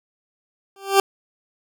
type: tone with exponential growth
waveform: 20% pulse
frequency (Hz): 392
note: G4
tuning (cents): 0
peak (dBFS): -4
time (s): 0.76-1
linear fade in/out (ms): 2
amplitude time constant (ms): 51
effects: none